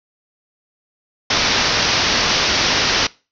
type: low-pass noise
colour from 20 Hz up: white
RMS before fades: -17 dBFS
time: 1.3-3.07 s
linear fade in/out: 5 ms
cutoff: 5900 Hz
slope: 96 dB/octave
effects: noise-tail reverb RT60 0.3 s tail -22 dB re dry